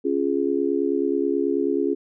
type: chord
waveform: sine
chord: Db major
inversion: none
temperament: just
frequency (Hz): 277.2 / 346.5 / 415.8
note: Db4 / F4 / Ab4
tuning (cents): 0 / -14 / +2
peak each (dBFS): -24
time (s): 0.04-1.95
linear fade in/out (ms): 20
effects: none